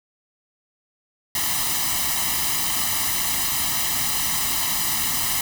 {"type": "noise with comb filter", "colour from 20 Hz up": "white", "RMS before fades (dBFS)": -23, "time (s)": [1.35, 5.41], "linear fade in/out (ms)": 2, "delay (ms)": 1, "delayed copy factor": 0.8, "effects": []}